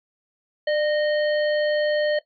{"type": "harmonic tone with a mistuned harmonic", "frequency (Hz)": 618, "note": "D#5", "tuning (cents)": -12, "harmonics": [1, 3, 5, 7], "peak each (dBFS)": [-19, -29, -33, -36], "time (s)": [0.67, 2.19], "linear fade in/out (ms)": 5, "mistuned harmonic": 1, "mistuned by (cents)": -54, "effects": ["noise-tail reverb RT60 0.1 s tail -17 dB re dry", "MP3 64 kbps"]}